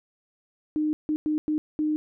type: tone bursts at uneven times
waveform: sine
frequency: 305.5 Hz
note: D#4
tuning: 32 cents flat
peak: -22 dBFS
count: 5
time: 0.76-0.93 / 1.09-1.16 / 1.26-1.38 / 1.48-1.58 / 1.79-1.96 s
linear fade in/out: 0 ms
effects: none

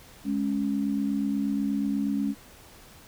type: tone pair together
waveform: sine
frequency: 208.9 / 277.2 Hz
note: G#3 / C#4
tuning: +10 / 0 cents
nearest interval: perfect fourth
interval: 490 cents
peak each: -27 dBFS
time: 0.24-2.35 s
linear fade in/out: 50 ms
effects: pink hiss -51 dBFS RMS until 3.07 s

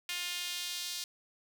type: tone with high-pass filter sweep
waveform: sawtooth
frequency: 353.7 Hz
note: F4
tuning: 22 cents sharp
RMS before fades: -38 dBFS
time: 0.09-1.04 s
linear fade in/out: 2 ms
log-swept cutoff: 2600 to 4200 Hz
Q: 1.7
effects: none

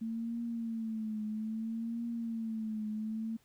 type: tone with vibrato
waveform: sine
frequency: 223.8 Hz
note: A3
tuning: 30 cents sharp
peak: -34 dBFS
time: 0.01-3.37 s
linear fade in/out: 10 ms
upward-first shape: triangle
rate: 0.61 Hz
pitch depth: 86 cents each way
effects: pink hiss -69 dBFS RMS until 3.44 s

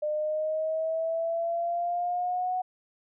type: exponential sweep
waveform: sine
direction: up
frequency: 601 to 740 Hz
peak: -26 dBFS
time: 0.02-2.62 s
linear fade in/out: 10 ms
effects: none

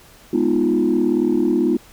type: chord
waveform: sine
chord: F half-diminished seventh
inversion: first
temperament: equal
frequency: 207.7 / 246.9 / 311.1 / 349.2 Hz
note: Ab3 / Cb4 / Eb4 / F4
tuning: 0 / 0 / 0 / 0 cents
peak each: -23 / -19 / -19 / -18 dBFS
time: 0.33-1.77 s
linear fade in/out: 5 ms
effects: tanh soft clip ceiling -8 dBFS + pink hiss -47 dBFS RMS until 1.92 s

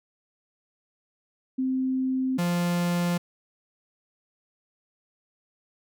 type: tone pair in turn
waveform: sine / 45% pulse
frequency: 260.5 / 174.45 Hz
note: C4 / F3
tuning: -7 / -2 cents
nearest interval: perfect fifth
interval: 695 cents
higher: first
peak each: -23 dBFS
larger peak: neither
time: 1.58-2.38 / 2.38-3.18 s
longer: neither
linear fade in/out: 10 ms
effects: none

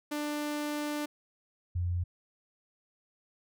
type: tone pair in turn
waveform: sawtooth / sine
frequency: 296.3 / 88.09 Hz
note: D4 / F2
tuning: +15 / +15 cents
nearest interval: octave + major sixth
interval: 2100 cents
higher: first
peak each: -28 dBFS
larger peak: neither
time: 0.11-1.06 / 1.75-2.04 s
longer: first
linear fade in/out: 10 ms
effects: none

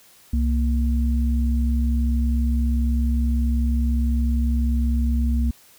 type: tone pair together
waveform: sine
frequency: 65.41 / 233.1 Hz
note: C2 / A#3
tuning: 0 / 0 cents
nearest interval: octave + minor seventh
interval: 2200 cents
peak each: -18 / -25 dBFS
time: 0.33-5.51 s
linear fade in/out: 5 ms
effects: white hiss -52 dBFS RMS until 5.78 s

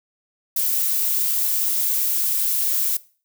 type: noise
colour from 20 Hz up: violet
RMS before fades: -21 dBFS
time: 0.56-2.97 s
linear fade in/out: 5 ms
effects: noise-tail reverb RT60 0.4 s tail -20 dB re dry

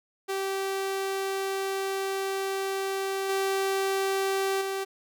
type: tone with level steps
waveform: sawtooth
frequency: 388 Hz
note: G4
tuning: 18 cents flat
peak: -24 / -21 / -25 dBFS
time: 0.28-4.85 s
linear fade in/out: 20 ms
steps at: 3.29 / 4.61 s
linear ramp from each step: 5 ms
effects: none

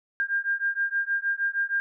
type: beating tone pair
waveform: sine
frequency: 1600 / 1606.4 Hz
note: G6 / G6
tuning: +35 / +42 cents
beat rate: 6.4 Hz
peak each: -27 dBFS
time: 0.2-1.8 s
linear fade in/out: 0 ms
effects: none

